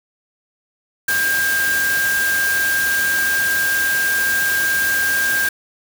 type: tone in noise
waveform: sine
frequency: 1600 Hz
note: G6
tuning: 35 cents sharp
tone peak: -16 dBFS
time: 1.08-5.49 s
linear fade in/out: 5 ms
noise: white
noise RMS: -24 dBFS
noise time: 1.08-5.49 s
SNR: +5 dB
effects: none